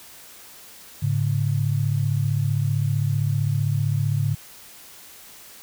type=tone pair together; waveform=sine; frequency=106.23 / 141.7 Hz; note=G#2 / C#3; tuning=+40 / +38 cents; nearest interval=perfect fourth; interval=498 cents; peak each=-22 / -22 dBFS; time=1.02-4.35 s; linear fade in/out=10 ms; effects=white hiss -45 dBFS RMS until 5.62 s